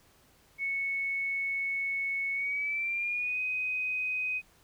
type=tone with pitch glide; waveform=sine; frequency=2209 to 2508 Hz; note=C#7 to D#7; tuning=-7 to +13 cents; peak=-29 dBFS; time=0.58-4.42 s; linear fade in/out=50 ms; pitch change=+220 cents; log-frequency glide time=2.33-3.4 s; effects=pink hiss -63 dBFS RMS until 4.63 s